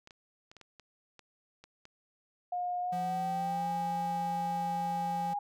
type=clicks; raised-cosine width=0.2 ms; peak=-34 dBFS; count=9; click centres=0.074 / 0.108 / 0.515 / 0.567 / 0.613 / 0.797 / 1.193 / 1.64 / 1.854 s
type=tone with pitch glide; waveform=sine; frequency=715 to 816.6 Hz; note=F5 to G#5; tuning=+41 to -29 cents; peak=-31 dBFS; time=2.52-5.39 s; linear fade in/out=5 ms; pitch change=+230 cents; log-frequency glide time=2.81-3.7 s
type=tone; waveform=square; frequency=174.9 Hz; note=F3; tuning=3 cents sharp; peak=-39 dBFS; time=2.92-5.34 s; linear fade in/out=10 ms
effects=none